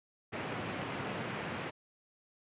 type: band-pass noise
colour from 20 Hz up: pink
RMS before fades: -39 dBFS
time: 0.32-1.71 s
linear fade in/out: 20 ms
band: 110 to 2900 Hz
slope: 24 dB/octave
effects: resampled to 8000 Hz